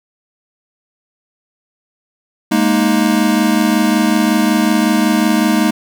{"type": "chord", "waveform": "square", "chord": "Ab suspended second", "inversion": "none", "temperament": "equal", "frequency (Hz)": [207.7, 233.1, 311.1], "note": ["Ab3", "Bb3", "Eb4"], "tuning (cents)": [0, 0, 0], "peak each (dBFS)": -16, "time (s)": [2.51, 5.71], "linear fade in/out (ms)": 10, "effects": []}